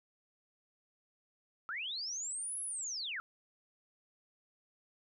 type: linear two-way sweep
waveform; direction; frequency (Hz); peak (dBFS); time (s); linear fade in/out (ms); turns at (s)
sine; up then down; 1265 to 11000 to 1265; -37; 1.69-3.2; 0; 2.61
effects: none